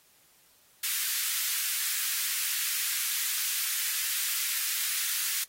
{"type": "high-pass noise", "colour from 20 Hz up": "white", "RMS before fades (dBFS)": -30, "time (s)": [0.83, 5.44], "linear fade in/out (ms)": 5, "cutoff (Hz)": 1500, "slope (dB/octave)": 24, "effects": ["white hiss -62 dBFS RMS until 5.48 s", "AAC 48 kbps"]}